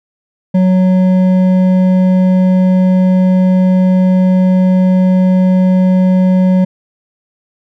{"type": "tone with hard clipping", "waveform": "triangle", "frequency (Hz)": 185, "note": "F#3", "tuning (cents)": 0, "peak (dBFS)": -8, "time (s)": [0.54, 6.65], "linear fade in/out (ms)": 10, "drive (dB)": 11, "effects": []}